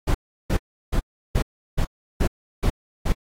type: noise bursts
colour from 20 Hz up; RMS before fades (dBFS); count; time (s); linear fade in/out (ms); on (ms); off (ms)
brown; -19; 8; 0.07-3.128; 10; 76; 350
effects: AAC 48 kbps